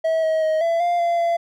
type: tone with pitch steps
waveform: triangle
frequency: 646 / 636 / 629 / 670 / 698 / 686 / 681 Hz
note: E5 / D#5 / D#5 / E5 / F5 / F5 / F5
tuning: -35 / +38 / +19 / +28 / -1 / -31 / -44 cents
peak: -15 dBFS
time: 0.04-1.37 s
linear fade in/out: 10 ms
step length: 190 ms
effects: none